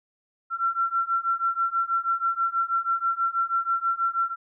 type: beating tone pair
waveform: sine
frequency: 1354 / 1360.2 Hz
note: E6 / F6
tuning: +46 / -46 cents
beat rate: 6.2 Hz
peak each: -26 / -25 dBFS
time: 0.5-4.36 s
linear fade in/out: 50 ms
effects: none